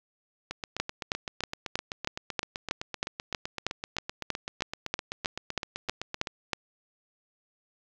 two click trains, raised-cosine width 0.2 ms, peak -16 / -10 dBFS, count 46 / 19, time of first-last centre 0.51-6.272 / 0.8-6.532 s, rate 7.81 / 3.14 Hz, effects low-pass 7000 Hz 12 dB/octave + 8-bit

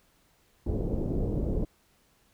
pink low-pass noise, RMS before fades -29 dBFS, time 0.66-1.65 s, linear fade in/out 5 ms, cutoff 500 Hz, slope 24 dB/octave, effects pink hiss -66 dBFS RMS until 2.33 s

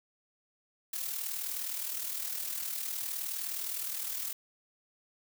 blue noise with amplitude modulation, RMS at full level -34 dBFS, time 0.93-4.33 s, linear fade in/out 5 ms, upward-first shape sine, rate 39.5 Hz, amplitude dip 55%, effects none

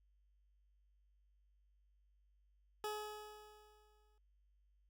20% pulse tone with exponential decay, 423.6 Hz, G#4, 34 cents sharp, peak -34 dBFS, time 2.84-4.18 s, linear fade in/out 1 ms, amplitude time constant 290 ms, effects added 50 Hz sine -70 dBFS peak until 4.89 s

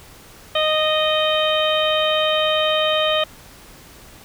harmonic tone, 619 Hz, D#5, 9 cents flat, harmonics 1 / 2 / 3 / 4 / 5 / 6, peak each -19 / -24 / -29 / -28 / -22 / -26 dBFS, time 0.55-3.24 s, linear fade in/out 5 ms, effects pink hiss -44 dBFS RMS until 4.24 s

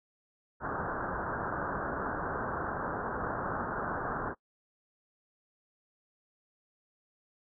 white low-pass noise, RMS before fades -35 dBFS, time 0.6-4.35 s, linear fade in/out 50 ms, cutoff 1600 Hz, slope 96 dB/octave, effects noise-tail reverb RT60 0.1 s tail -22 dB re dry

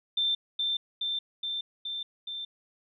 sine tone with echo, 3567 Hz, A7, 23 cents sharp, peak -24 dBFS, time 0.17-0.35 s, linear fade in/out 5 ms, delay 420 ms, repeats 5, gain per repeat -2 dB, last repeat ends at 2.45 s, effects none

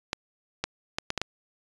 clicks, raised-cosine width 0.2 ms, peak -10 dBFS, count 6, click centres 0.131 / 0.64 / 0.985 / 1.104 / 1.177 / 1.216 s, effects resampled to 22050 Hz

